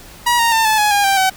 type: tone with pitch steps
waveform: sawtooth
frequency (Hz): 960 / 928.4 / 897.8 / 868.2 / 839.6 / 811.9 / 785.2 / 759.3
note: B5 / A#5 / A5 / A5 / G#5 / G#5 / G5 / F#5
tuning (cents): -49 / -7 / +35 / -23 / +19 / -39 / +3 / +45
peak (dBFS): -8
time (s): 0.26-1.3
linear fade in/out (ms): 10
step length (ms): 130
effects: pink hiss -39 dBFS RMS until 1.36 s